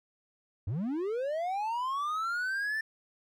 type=linear sweep; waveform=triangle; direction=up; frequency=83.9 to 1787 Hz; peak=-28 dBFS; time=0.67-2.81 s; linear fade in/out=5 ms; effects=none